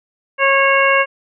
harmonic tone with a mistuned harmonic, 547 Hz, C#5, 23 cents flat, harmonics 1 / 2 / 3 / 4 / 5, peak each -16 / -16 / -17 / -17 / -19 dBFS, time 0.38-1.06 s, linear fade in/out 50 ms, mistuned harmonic 5, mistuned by +20 cents, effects none

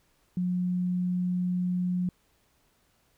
sine tone, 180 Hz, F#3, 47 cents flat, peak -25 dBFS, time 0.37-2.09 s, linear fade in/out 2 ms, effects pink hiss -68 dBFS RMS until 3.17 s

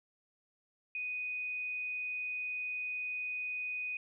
sine tone, 2489 Hz, D#7, in tune, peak -35 dBFS, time 0.95-3.97 s, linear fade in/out 2 ms, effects none

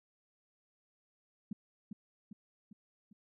sine tone with echo, 206.7 Hz, G#3, 8 cents flat, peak -35 dBFS, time 1.51-1.53 s, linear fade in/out 5 ms, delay 400 ms, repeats 4, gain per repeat -5 dB, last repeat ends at 3.13 s, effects none

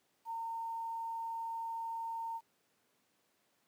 sine tone with quantisation, 913 Hz, A#5, 36 cents flat, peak -37 dBFS, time 0.25-2.41 s, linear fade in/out 50 ms, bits 11, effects pink hiss -75 dBFS RMS until 3.67 s + high-pass 200 Hz 12 dB/octave

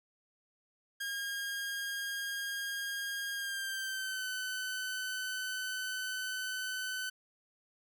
sawtooth tone with pitch glide, 1622 to 1513.4 Hz, G#6 to F#6, -41 to +39 cents, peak -32 dBFS, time 1-7.1 s, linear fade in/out 10 ms, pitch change -120 cents, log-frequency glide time 3.35-4.28 s, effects none

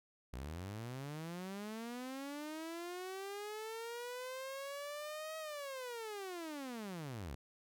sawtooth linear two-way sweep, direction up then down, 58.27 to 638 to 58.27 Hz, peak -39 dBFS, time 0.33-7.35 s, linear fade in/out 5 ms, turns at 5.38 s, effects none

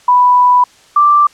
sine tone pair in turn, 989 / 1175.4 Hz, B5 / D6, +2 / +1 cents, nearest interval minor third, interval 299 cents, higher second, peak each -5 dBFS, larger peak neither, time 0.08-0.64 / 0.96-1.27 s, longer first, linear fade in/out 5 ms, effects white hiss -45 dBFS RMS until 1.33 s + low-pass 7000 Hz 12 dB/octave

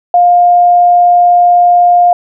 sine tone, 706 Hz, F5, 19 cents sharp, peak -3 dBFS, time 0.14-2.13 s, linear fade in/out 2 ms, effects none

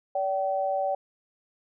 sine tone pair together, 575 / 767.5 Hz, D5 / G5, -37 / -37 cents, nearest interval perfect fourth, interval 500 cents, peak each -27 dBFS, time 0.15-0.95 s, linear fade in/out 5 ms, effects none

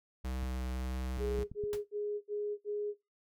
square tone with vibrato, 63.9 Hz, C2, 40 cents flat, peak -36 dBFS, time 0.24-1.44 s, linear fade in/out 10 ms, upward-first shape triangle, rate 1.7 Hz, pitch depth 15 cents each way
clicks, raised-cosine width 5 ms, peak -32 dBFS, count 5, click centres 0.43 / 1.176 / 1.389 / 1.516 / 1.638 s
sine tone bursts, 415.3 Hz, G#4, in tune, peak -33 dBFS, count 5, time 1.18-2.944 s, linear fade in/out 50 ms, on 300 ms, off 66 ms
pink noise with exponential decay, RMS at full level -40 dBFS, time 1.73-1.83 s, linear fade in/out 0 ms, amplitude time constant 20 ms
effects noise-tail reverb RT60 0.2 s tail -18 dB re dry

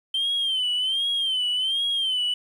sine tone with vibrato, 3118 Hz, G7, 10 cents flat, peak -20 dBFS, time 0.14-2.34 s, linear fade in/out 5 ms, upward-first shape sine, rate 1.3 Hz, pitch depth 98 cents each way, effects tanh soft clip ceiling -19 dBFS + 9-bit

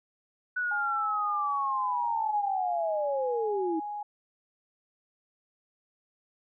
sine linear sweep, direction down, 1489 to 311.5 Hz, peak -27 dBFS, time 0.56-3.8 s, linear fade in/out 10 ms
sine tone, 830.6 Hz, G#5, in tune, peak -33 dBFS, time 0.71-4.03 s, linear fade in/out 5 ms
effects none

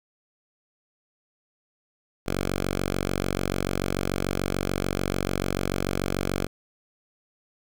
5% pulse tone, 46.84 Hz, F#1, 22 cents sharp, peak -14 dBFS, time 2.26-6.47 s, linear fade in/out 10 ms, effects none

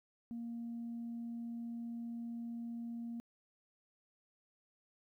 sine tone, 233.8 Hz, A#3, 5 cents sharp, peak -39 dBFS, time 0.31-3.2 s, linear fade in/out 0 ms, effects tanh soft clip ceiling -37 dBFS + 13-bit

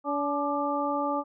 harmonic tone with a mistuned harmonic, 286.5 Hz, D4, 43 cents flat, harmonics 1 / 2 / 3 / 4, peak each -31 / -31 / -31 / -31 dBFS, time 0.04-1.24 s, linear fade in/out 50 ms, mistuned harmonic 4, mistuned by +56 cents, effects none

